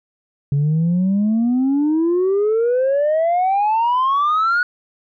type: exponential sweep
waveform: sine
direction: up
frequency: 138.59 to 1471 Hz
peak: -12 dBFS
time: 0.52-4.63 s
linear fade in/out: 2 ms
effects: tanh soft clip ceiling -12 dBFS